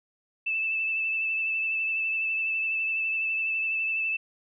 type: tone with vibrato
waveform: sine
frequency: 2637 Hz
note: E7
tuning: in tune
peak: -25 dBFS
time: 0.46-4.17 s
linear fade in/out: 10 ms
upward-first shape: triangle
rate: 12 Hz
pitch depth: 24 cents each way
effects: none